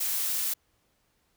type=noise; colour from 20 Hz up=blue; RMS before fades=-29 dBFS; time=0-0.54 s; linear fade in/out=10 ms; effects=pink hiss -71 dBFS RMS until 1.36 s